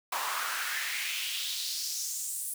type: noise with high-pass filter sweep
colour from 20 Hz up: pink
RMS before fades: -34 dBFS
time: 0.12-2.54 s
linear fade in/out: 5 ms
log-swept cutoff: 920 to 10000 Hz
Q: 2.8
effects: none